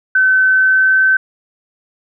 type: tone with pitch glide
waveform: sine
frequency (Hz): 1525 to 1536.5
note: G6 to G6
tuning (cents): -48 to -35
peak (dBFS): -8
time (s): 0.15-1.17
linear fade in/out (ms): 5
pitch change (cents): +13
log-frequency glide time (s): 0.46-1.02
effects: none